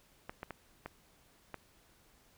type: clicks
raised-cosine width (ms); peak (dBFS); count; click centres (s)
0.5; -26; 5; 0.295 / 0.431 / 0.507 / 0.86 / 1.543
effects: pink hiss -66 dBFS RMS until 2.37 s